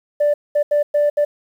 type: tone bursts at uneven times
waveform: sine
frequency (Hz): 587.3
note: D5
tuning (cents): 0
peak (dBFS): -11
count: 5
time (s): 0.2-0.34 / 0.55-0.63 / 0.71-0.83 / 0.94-1.1 / 1.17-1.25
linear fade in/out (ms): 10
effects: tanh soft clip ceiling -10 dBFS + 8-bit